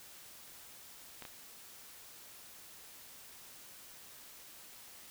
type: clicks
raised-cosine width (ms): 0.3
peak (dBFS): -29 / -30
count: 2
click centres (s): 1.223 / 1.252
effects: white hiss -54 dBFS RMS until 5.1 s